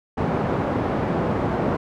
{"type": "band-pass noise", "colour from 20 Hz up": "pink", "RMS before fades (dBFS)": -23, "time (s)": [0.17, 1.77], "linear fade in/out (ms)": 10, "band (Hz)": [110, 940], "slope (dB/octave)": 12, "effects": []}